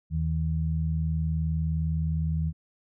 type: tone pair together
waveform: sine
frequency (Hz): 79.75 / 159.5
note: D#2 / D#3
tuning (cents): +43 / +43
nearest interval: octave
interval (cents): 1200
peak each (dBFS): -27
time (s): 0.1-2.53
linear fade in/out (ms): 50
effects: none